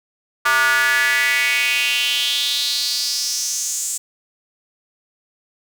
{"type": "tone with high-pass filter sweep", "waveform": "square", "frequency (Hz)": 131.3, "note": "C3", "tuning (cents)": 6, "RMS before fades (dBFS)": -19, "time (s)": [0.45, 3.98], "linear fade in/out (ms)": 10, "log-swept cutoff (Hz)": [1300, 7700], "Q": 4.7, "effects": []}